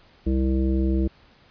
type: harmonic tone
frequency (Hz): 65.8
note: C2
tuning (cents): +10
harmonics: 1 / 3 / 5 / 7 / 9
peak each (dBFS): -21 / -26 / -25 / -36 / -40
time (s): 0.26-1.08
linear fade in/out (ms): 10
effects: pink hiss -55 dBFS RMS until 1.5 s + resampled to 11025 Hz